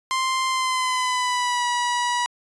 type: tone with pitch glide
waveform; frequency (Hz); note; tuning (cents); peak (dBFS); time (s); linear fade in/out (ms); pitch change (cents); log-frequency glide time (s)
sawtooth; 1046.5 to 970.8; C6 to B5; 0 to -30; -17; 0.11-2.26; 0; -130; 0.48-1.66
effects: resampled to 22050 Hz